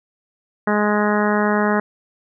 harmonic tone, 208.9 Hz, G#3, 10 cents sharp, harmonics 1 / 2 / 3 / 4 / 5 / 6 / 7 / 8 / 9, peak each -19 / -22 / -24 / -25 / -26 / -27 / -27 / -28 / -29 dBFS, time 0.67-1.8 s, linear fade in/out 5 ms, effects none

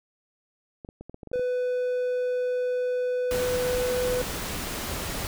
clicks, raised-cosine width 2 ms, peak -27 dBFS, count 10, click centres 0.848 / 0.889 / 1.01 / 1.096 / 1.144 / 1.232 / 1.273 / 1.316 / 1.358 / 1.395 s
triangle tone, 498.5 Hz, B4, 16 cents sharp, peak -22 dBFS, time 1.33-4.22 s, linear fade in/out 5 ms
pink noise, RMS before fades -32 dBFS, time 3.31-5.27 s, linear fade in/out 0 ms
effects none

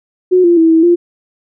sine tone with pitch steps, 365.8 / 344.7 / 326.2 / 324.4 / 346.9 Hz, F#4 / F4 / E4 / E4 / F4, -20 / -23 / -18 / -28 / -12 cents, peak -5 dBFS, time 0.31-0.96 s, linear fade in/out 20 ms, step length 130 ms, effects none

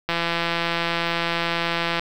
click train, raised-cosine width 0.3 ms, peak -7 dBFS, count 323, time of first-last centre 0.09-1.995 s, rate 169 Hz, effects 7-bit

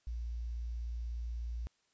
sine tone with quantisation, 58.27 Hz, A#1, in tune, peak -36 dBFS, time 0.07-1.67 s, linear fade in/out 0 ms, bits 11, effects white hiss -75 dBFS RMS until 1.93 s + resampled to 16000 Hz

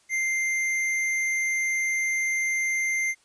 triangle tone with hard clipping, 2093 Hz, C7, in tune, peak -25 dBFS, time 0.09-3.15 s, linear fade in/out 50 ms, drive 15 dB, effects white hiss -62 dBFS RMS until 3.24 s + resampled to 22050 Hz

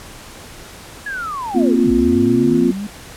sine linear two-way sweep, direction down then up, 1700 to 51.8 to 211.8 Hz, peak -22 dBFS, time 1.06-2.87 s, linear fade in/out 5 ms, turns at 1.92 s
sine chord, Bb suspended second, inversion none, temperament equal, 233.1 / 261.6 / 349.2 Hz, Bb3 / C4 / F4, 0 / 0 / 0 cents, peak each -16 / -15 / -16 dBFS, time 1.54-2.72 s, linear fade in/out 20 ms
effects pink hiss -37 dBFS RMS until 3.16 s + low-pass 12000 Hz 12 dB/octave

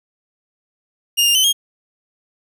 sawtooth tone with pitch steps, 2829 / 2806 / 3046 / 3244 Hz, F7 / F7 / F#7 / G#7, +22 / +8 / +50 / -41 cents, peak -9 dBFS, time 1.17-1.53 s, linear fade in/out 20 ms, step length 90 ms, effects none

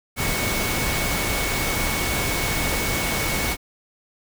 sine tone in noise, 2217 Hz, C#7, in tune, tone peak -29 dBFS, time 0.16-3.57 s, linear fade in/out 50 ms, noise pink, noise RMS -24 dBFS, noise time 0.16-3.57 s, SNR -8 dB, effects none

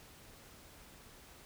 silence, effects pink hiss -57 dBFS RMS until 1.45 s

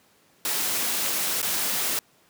white noise with dropouts, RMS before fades -26 dBFS, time 0.45-1.99 s, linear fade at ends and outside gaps 1 ms, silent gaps 1.417-1.428 s, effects pink hiss -60 dBFS RMS until 2.29 s + high-pass 150 Hz 12 dB/octave

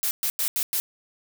blue noise bursts at uneven times, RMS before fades -25 dBFS, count 5, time 0.03-0.11 / 0.23-0.3 / 0.39-0.48 / 0.56-0.63 / 0.73-0.8 s, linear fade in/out 0 ms, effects none

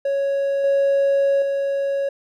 triangle tone with level steps, 554.4 Hz, C#5, in tune, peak -16 / -12 / -17 dBFS, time 0.05-2.09 s, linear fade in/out 5 ms, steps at 0.64 / 1.42 s, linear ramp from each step 2 ms, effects tanh soft clip ceiling -9 dBFS

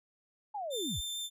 sine linear sweep, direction down, 868 to 31.29 Hz, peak -35 dBFS, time 0.54-1.01 s, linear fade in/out 10 ms
sawtooth tone with vibrato, 3570 Hz, A7, 24 cents sharp, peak -33 dBFS, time 0.7-1.3 s, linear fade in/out 50 ms, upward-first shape sine, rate 6.7 Hz, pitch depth 8 cents each way
effects resampled to 32000 Hz

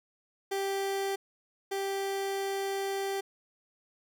30% pulse tone pair in turn, 392 / 392 Hz, G4 / G4, 0 / 0 cents, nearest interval unison, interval 0 cents, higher neither, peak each -27 / -28 dBFS, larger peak first, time 0.51-1.16 / 1.71-3.21 s, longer second, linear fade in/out 10 ms, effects none

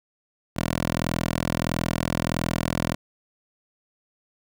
10% pulse tone with high-pass filter, 41.54 Hz, E1, 14 cents sharp, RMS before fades -26 dBFS, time 0.56-2.95 s, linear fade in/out 10 ms, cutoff 100 Hz, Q 0.5, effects none

